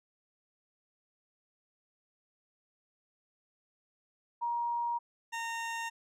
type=tone pair in turn; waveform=sine / 20% pulse; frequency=946 / 919.1 Hz; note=A#5 / A#5; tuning=+25 / -25 cents; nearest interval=unison; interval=50 cents; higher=first; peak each=-30 / -30 dBFS; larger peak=neither; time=4.41-4.99 / 5.32-5.9 s; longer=neither; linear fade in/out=20 ms; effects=low-pass 9000 Hz 12 dB/octave